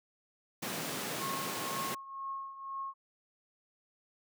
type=high-pass noise; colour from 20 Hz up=pink; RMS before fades=-38 dBFS; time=0.62-1.95 s; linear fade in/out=10 ms; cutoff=150 Hz; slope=24 dB/octave
type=tone with tremolo; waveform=sine; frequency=1086 Hz; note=C#6; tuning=36 cents flat; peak=-35 dBFS; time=1.18-2.94 s; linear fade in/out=50 ms; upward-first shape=triangle; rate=2 Hz; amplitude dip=75%
effects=none